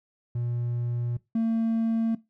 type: tone pair in turn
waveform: triangle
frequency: 120 / 226.3 Hz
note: B2 / A3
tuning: -49 / +49 cents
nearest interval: major seventh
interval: 1098 cents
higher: second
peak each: -24 / -19 dBFS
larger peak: second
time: 0.35-1.17 / 1.35-2.15 s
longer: first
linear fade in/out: 5 ms
effects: noise-tail reverb RT60 0.2 s tail -20 dB re dry + tanh soft clip ceiling -17 dBFS